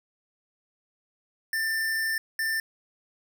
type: tone pair in turn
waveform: square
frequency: 1786 / 1786 Hz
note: A6 / A6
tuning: +25 / +25 cents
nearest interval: unison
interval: 0 cents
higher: neither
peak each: -26 dBFS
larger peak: neither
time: 1.53-2.18 / 2.39-2.6 s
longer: first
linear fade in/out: 2 ms
effects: none